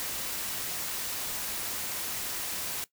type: noise with amplitude modulation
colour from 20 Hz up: white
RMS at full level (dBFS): -33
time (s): 0-2.84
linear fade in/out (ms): 0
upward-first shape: sine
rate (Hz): 223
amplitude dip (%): 30
effects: noise-tail reverb RT60 0.1 s tail -17 dB re dry